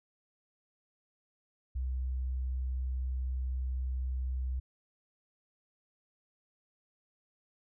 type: tone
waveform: sine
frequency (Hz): 64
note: C2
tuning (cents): -38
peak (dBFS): -31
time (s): 1.75-4.6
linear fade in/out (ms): 10
effects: none